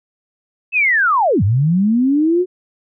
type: linear two-way sweep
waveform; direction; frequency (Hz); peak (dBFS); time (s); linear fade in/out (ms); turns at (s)
sine; down then up; 2653 to 91.3 to 372.6; -11; 0.72-2.46; 50; 1.43
effects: none